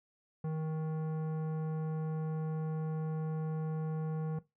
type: tone with tanh clipping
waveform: sine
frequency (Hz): 157.4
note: D#3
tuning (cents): +20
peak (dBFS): -35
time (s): 0.44-4.39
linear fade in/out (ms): 5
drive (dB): 14
effects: noise-tail reverb RT60 0.2 s tail -17 dB re dry